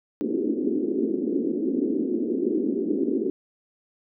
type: band-pass noise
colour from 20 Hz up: white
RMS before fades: -25 dBFS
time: 0.21-3.3 s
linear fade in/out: 0 ms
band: 230 to 390 Hz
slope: 48 dB/octave
effects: none

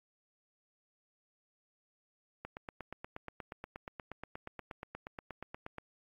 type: click train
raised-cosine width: 0.5 ms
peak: -27 dBFS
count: 29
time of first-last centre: 2.45-5.783 s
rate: 8.4 Hz
effects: AAC 32 kbps

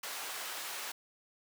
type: high-pass noise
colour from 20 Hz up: pink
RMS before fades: -41 dBFS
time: 0.03-0.92 s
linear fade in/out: 5 ms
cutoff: 860 Hz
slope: 12 dB/octave
effects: none

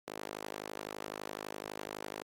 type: tone with high-pass filter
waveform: sawtooth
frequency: 51.91 Hz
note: G#1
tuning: in tune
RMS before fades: -44 dBFS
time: 0.07-2.23 s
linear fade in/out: 10 ms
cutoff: 420 Hz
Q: 1.2
effects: AAC 48 kbps

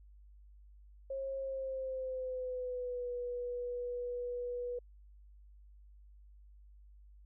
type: tone with pitch glide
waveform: sine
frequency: 539 to 488.6 Hz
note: C#5 to B4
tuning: -49 to -19 cents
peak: -36 dBFS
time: 1.1-4.79 s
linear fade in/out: 5 ms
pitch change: -170 cents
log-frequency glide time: 1.38-3.11 s
effects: added 50 Hz sine -55 dBFS peak until 7.25 s

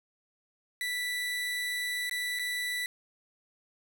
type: tone with dropouts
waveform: 30% pulse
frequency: 1972 Hz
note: B6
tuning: 3 cents flat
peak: -28 dBFS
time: 0.81-2.86 s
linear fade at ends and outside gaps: 1 ms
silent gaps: 2.096-2.111 / 2.389-2.394 s
effects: 9-bit

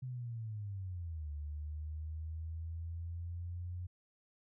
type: linear two-way sweep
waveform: sine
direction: down then up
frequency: 129.7 to 73.42 to 89.5 Hz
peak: -39 dBFS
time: 0.02-3.87 s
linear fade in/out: 10 ms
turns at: 1.31 s
effects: none

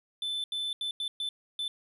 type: tone bursts at uneven times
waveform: triangle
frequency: 3521 Hz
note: A7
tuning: in tune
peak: -29 dBFS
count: 6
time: 0.22-0.44 / 0.52-0.73 / 0.81-0.91 / 1-1.08 / 1.2-1.29 / 1.59-1.68 s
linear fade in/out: 2 ms
effects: resampled to 32000 Hz

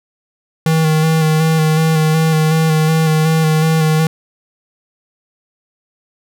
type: tone with vibrato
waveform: square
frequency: 158.3 Hz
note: D#3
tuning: 30 cents sharp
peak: -11 dBFS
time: 0.66-4.07 s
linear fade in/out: 2 ms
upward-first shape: square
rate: 2.7 Hz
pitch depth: 21 cents each way
effects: none

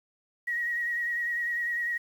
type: tone with vibrato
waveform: sine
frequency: 1900 Hz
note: A#6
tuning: 33 cents sharp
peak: -27 dBFS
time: 0.47-1.98 s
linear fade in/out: 10 ms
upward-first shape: sine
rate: 10 Hz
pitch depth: 34 cents each way
effects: 9-bit

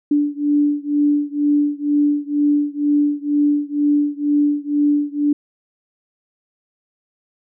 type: beating tone pair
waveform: sine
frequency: 291.2 / 293.3 Hz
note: D4 / D4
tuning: -15 / -2 cents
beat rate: 2.1 Hz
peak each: -17 / -18 dBFS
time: 0.11-5.33 s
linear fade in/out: 5 ms
effects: none

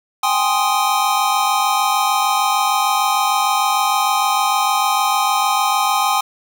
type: chord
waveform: square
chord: Ab major seventh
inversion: third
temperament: equal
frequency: 784 / 830.6 / 1046.5 / 1244.5 Hz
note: G5 / Ab5 / C6 / Eb6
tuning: 0 / 0 / 0 / 0 cents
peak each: -21 dBFS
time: 0.23-6.21 s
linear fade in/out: 5 ms
effects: none

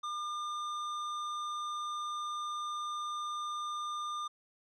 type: tone with hard clipping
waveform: sine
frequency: 1204 Hz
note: D6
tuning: 43 cents sharp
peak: -37 dBFS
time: 0.03-4.28 s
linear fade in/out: 10 ms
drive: 17 dB
effects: low-pass 6000 Hz 12 dB/octave

